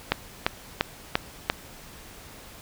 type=click train; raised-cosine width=0.3 ms; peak=-4 dBFS; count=5; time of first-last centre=0.12-1.499 s; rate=2.9 Hz; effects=pink hiss -46 dBFS RMS until 2.61 s